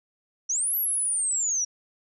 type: linear two-way sweep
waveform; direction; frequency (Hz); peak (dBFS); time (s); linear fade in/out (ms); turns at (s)
sine; up then down; 5650 to 11870 to 5650; -23; 0.49-1.65; 10; 0.76
effects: none